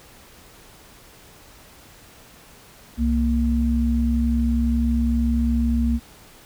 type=tone pair together; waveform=sine; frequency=65.19 / 233.1 Hz; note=C2 / A#3; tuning=-6 / 0 cents; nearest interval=octave + minor seventh; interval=2206 cents; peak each=-20 dBFS; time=2.97-6 s; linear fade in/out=50 ms; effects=pink hiss -48 dBFS RMS until 6.45 s